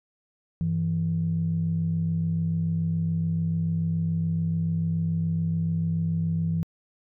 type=tone pair together; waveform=sine; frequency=98 / 164.97 Hz; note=G2 / E3; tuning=0 / +2 cents; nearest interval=major sixth; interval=902 cents; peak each=-29 / -23 dBFS; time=0.61-6.63 s; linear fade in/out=0 ms; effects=tanh soft clip ceiling -16 dBFS